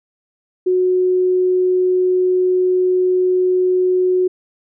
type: tone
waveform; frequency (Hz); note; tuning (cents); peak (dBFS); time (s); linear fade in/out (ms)
sine; 366.8; F#4; -15; -12; 0.66-4.28; 10
effects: none